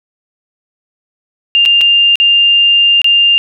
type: tone with dropouts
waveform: sine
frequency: 2800 Hz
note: F7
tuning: 4 cents sharp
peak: -5 dBFS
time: 1.55-3.38 s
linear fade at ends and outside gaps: 0 ms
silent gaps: 1.653-1.659 / 1.81-1.814 / 2.156-2.2 / 3.017-3.044 s
effects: none